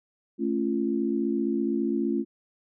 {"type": "chord", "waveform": "sine", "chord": "A augmented", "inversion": "none", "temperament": "just", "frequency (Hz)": [220, 275, 343.8], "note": ["A3", "C#4", "E#4"], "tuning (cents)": [0, -14, -27], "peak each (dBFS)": -28, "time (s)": [0.38, 2.25], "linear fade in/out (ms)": 50, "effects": []}